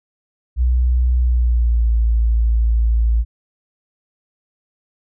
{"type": "tone with pitch glide", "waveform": "sine", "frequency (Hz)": [61.74, 56.62], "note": ["B1", "A#1"], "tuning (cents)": [0, -50], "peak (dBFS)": -12, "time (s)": [0.56, 3.25], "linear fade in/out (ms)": 50, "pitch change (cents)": -150, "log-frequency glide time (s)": [1.19, 1.93], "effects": []}